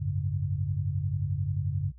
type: chord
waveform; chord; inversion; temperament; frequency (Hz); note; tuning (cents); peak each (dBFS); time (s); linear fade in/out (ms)
sine; F# suspended second; none; equal with one note detuned; 92.5 / 103.83 / 141.42; F#2 / G#2 / C#3; 0 / 0 / +35; -30 / -32 / -31; 0-1.92; 20
effects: added 60 Hz sine -47 dBFS peak until 1.98 s